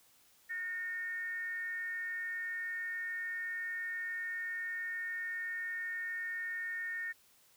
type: tone with frequency modulation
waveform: sine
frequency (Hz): 1827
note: A#6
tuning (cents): -35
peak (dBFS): -36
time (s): 0.49-7.13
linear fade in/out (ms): 20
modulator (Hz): 384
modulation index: 0.34
effects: white hiss -66 dBFS RMS until 7.56 s